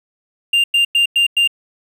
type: tone bursts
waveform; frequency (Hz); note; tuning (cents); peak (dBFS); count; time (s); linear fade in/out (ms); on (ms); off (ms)
triangle; 2794; F7; 0; -9; 5; 0.53-1.476; 5; 110; 99
effects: none